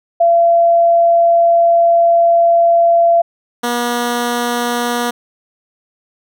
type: tone pair in turn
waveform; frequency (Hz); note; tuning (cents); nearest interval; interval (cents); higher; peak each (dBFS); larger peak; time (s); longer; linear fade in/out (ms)
sine / 10% pulse; 680 / 240.4; F5 / B3; -46 / -46; octave + tritone; 1800; first; -7; neither; 0.2-3.22 / 3.63-5.11; first; 10
effects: none